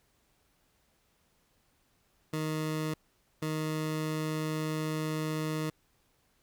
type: tone bursts at uneven times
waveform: 20% pulse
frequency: 155.9 Hz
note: D#3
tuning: 4 cents sharp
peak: -26 dBFS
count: 2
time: 2.33-2.94 / 3.42-5.7 s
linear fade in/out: 5 ms
effects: pink hiss -71 dBFS RMS until 6.42 s